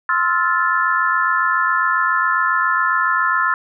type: chord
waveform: sine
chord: F major seventh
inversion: second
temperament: just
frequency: 1047.7 / 1309.6 / 1396.9 / 1746.1 Hz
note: C6 / E6 / F6 / A6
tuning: +2 / -12 / 0 / -14 cents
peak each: -20 dBFS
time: 0.09-3.54 s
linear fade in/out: 2 ms
effects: none